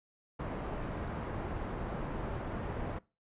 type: low-pass noise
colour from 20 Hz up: pink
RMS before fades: -38 dBFS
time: 0.39-2.99 s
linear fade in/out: 10 ms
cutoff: 1200 Hz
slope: 12 dB/octave
effects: noise-tail reverb RT60 0.3 s tail -22 dB re dry + resampled to 8000 Hz